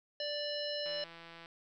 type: harmonic tone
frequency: 587.3 Hz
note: D5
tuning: in tune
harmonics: 1 / 3 / 5 / 7 / 9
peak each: -38 / -47 / -42 / -42 / -44 dBFS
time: 0.2-1.04 s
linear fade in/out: 2 ms
type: click train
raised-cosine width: 0.3 ms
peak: -35 dBFS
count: 101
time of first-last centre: 0.86-1.459 s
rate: 167 Hz
effects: none